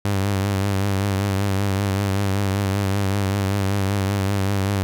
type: tone with vibrato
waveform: sawtooth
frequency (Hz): 98.6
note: G2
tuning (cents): +11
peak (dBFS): -15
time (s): 0.05-4.83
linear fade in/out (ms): 0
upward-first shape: triangle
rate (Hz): 5.2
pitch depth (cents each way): 64
effects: none